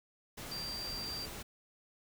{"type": "tone in noise", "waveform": "sine", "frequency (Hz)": 4717, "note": "D8", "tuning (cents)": 7, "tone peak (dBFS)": -39, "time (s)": [0.51, 1.26], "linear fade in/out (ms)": 10, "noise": "pink", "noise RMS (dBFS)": -45, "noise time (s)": [0.37, 1.43], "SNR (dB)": 3, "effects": []}